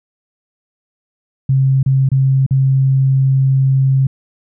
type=tone with dropouts; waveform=sine; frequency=134 Hz; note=C3; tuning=42 cents sharp; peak=-9 dBFS; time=1.49-4.07 s; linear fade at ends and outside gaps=5 ms; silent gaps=1.83-1.861 / 2.09-2.116 / 2.464-2.508 s; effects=none